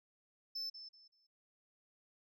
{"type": "tone with echo", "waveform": "sine", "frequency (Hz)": 5274, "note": "E8", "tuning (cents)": 0, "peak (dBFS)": -36, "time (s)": [0.55, 0.7], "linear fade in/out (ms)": 10, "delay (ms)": 190, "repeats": 3, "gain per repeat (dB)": -12, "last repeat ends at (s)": 1.27, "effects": ["tanh soft clip ceiling -38 dBFS"]}